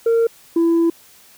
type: tone pair in turn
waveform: sine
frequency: 460 / 334.2 Hz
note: A#4 / E4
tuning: -23 / +24 cents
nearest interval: tritone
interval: 553 cents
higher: first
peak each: -10 dBFS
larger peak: neither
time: 0.06-0.27 / 0.56-0.9 s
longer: second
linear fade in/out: 5 ms
effects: tanh soft clip ceiling -11 dBFS + white hiss -48 dBFS RMS until 1.37 s